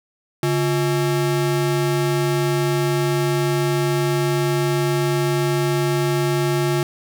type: ring-modulated tone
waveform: square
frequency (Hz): 246.9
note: B3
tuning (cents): 0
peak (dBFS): -15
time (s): 0.43-6.83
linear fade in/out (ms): 0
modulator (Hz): 105
effects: none